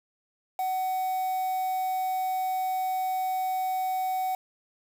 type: tone with quantisation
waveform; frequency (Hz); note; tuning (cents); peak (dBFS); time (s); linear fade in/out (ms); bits
triangle; 750; F#5; +23; -24; 0.59-4.35; 2; 7
effects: none